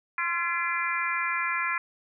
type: harmonic tone with a mistuned harmonic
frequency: 340.8 Hz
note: F4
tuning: 42 cents flat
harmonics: 3 / 4 / 5 / 6 / 7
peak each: -32 / -32 / -32 / -32 / -32 dBFS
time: 0.18-1.78 s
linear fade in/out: 2 ms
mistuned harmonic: 3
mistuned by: +33 cents
effects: none